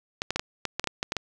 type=clicks; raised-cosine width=0.2 ms; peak=-10 dBFS; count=11; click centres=0.219 / 0.306 / 0.36 / 0.395 / 0.653 / 0.796 / 0.842 / 0.873 / 1.029 / 1.121 / 1.167 s; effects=none